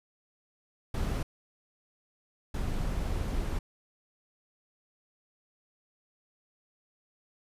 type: noise bursts at uneven times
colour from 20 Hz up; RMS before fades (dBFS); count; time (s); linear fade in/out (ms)
brown; -31; 2; 0.94-1.23 / 2.54-3.59; 5
effects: resampled to 32000 Hz